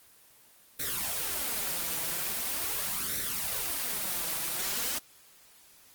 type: noise with flanger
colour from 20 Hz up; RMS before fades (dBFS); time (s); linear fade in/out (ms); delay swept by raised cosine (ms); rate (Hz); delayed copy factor
white; -32; 0.79-4.99; 10; 0.51 to 6.11; 0.42; +0.85
effects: white hiss -58 dBFS RMS until 5.94 s + Opus 24 kbps